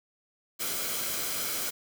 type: noise with comb filter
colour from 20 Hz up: white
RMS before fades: -32 dBFS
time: 0.59-1.71 s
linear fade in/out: 20 ms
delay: 1.1 ms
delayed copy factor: -0.5
effects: none